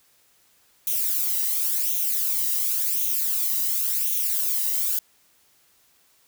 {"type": "noise with flanger", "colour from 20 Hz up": "violet", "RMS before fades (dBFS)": -24, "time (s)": [0.87, 4.99], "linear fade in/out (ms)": 2, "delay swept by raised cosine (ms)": [0.31, 1.04], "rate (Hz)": 0.92, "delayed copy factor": 0.65, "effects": ["white hiss -61 dBFS RMS until 6.27 s"]}